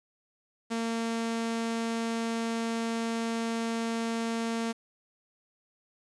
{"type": "tone", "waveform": "sawtooth", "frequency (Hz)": 228.8, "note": "A#3", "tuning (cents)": -32, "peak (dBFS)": -25, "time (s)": [0.7, 4.73], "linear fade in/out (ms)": 20, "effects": ["resampled to 22050 Hz", "9-bit"]}